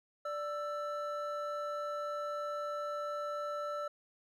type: tone pair together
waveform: triangle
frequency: 587.3 / 1328.4 Hz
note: D5 / E6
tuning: 0 / +13 cents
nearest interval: octave + major second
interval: 1413 cents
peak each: -36 / -37 dBFS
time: 0.25-3.88 s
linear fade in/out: 5 ms
effects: none